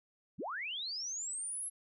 sine linear sweep, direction up, 92 to 11175 Hz, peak -37 dBFS, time 0.38-1.7 s, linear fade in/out 20 ms, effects none

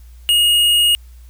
sine tone with tanh clipping, 2868 Hz, F7, 45 cents sharp, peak -12 dBFS, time 0.29-0.95 s, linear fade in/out 0 ms, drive 14 dB, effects added 60 Hz sine -37 dBFS peak until 1.29 s + white hiss -55 dBFS RMS until 1.29 s

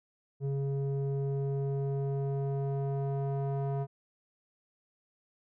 square tone with low-pass filter sweep, 138.2 Hz, C#3, 5 cents flat, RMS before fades -32 dBFS, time 0.4-3.87 s, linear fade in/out 50 ms, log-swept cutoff 360 to 760 Hz, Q 1.6, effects none

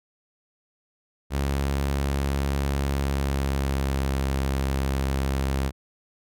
sawtooth tone with pitch glide, 69.3 to 67.52 Hz, C#2 to C#2, 0 to -45 cents, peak -19 dBFS, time 1.3-5.72 s, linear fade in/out 50 ms, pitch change -45 cents, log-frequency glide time 2.9-4.15 s, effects none

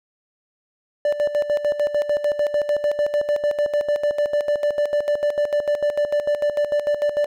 triangle tone with tremolo, 587.3 Hz, D5, in tune, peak -14 dBFS, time 1.05-7.26 s, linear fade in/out 2 ms, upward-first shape square, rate 6.7 Hz, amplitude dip 70%, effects none

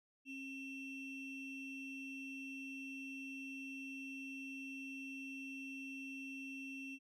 triangle ring-modulated tone, 1480 Hz, F#6, in tune, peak -40 dBFS, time 0.25-6.99 s, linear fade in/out 50 ms, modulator 1210 Hz, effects none

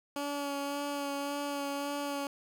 15% pulse tone with vibrato, 284.1 Hz, C#4, 43 cents sharp, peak -27 dBFS, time 0.16-2.27 s, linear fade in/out 2 ms, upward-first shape sine, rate 1.8 Hz, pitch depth 18 cents each way, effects none

